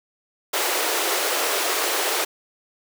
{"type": "high-pass noise", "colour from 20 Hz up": "pink", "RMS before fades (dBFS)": -23, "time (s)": [0.53, 2.25], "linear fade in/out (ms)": 10, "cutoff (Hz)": 350, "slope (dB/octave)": 48, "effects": []}